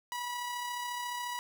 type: tone with amplitude modulation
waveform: sawtooth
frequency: 974 Hz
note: B5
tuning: 24 cents flat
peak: -30 dBFS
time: 0.12-1.39 s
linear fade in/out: 0 ms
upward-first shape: sine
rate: 34.2 Hz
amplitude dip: 30%
effects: none